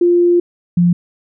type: tone pair in turn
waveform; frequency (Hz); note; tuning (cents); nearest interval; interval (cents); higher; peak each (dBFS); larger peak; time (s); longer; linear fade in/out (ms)
sine; 349.2 / 174.6; F4 / F3; 0 / 0; octave; 1200; first; -8; neither; 0.01-0.4 / 0.77-0.93; first; 5
effects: none